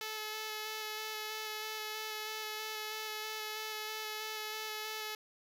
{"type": "tone with vibrato", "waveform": "5% pulse", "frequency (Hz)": 432, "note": "A4", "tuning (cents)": -32, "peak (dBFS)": -27, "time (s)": [0.01, 5.15], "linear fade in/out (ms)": 2, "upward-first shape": "square", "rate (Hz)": 3.1, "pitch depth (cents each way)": 10, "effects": []}